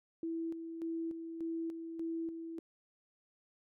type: tone with tremolo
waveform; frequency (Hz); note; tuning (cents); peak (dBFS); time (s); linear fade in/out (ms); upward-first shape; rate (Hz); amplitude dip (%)
sine; 329.3; E4; -2; -35; 0.23-2.59; 2; square; 1.7; 50
effects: none